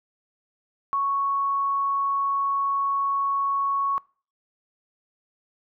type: tone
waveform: sine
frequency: 1108.7 Hz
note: C#6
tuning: in tune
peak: -21 dBFS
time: 0.93-3.98 s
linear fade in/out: 0 ms
effects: noise-tail reverb RT60 0.4 s tail -24 dB re dry